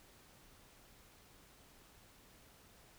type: silence
effects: pink hiss -63 dBFS RMS until 2.98 s